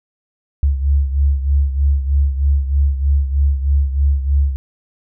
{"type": "beating tone pair", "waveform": "sine", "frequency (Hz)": [69.3, 72.5], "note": ["C#2", "D2"], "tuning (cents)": [0, -22], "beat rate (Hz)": 3.2, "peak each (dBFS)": [-13, -19], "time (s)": [0.63, 4.56], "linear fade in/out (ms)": 0, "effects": []}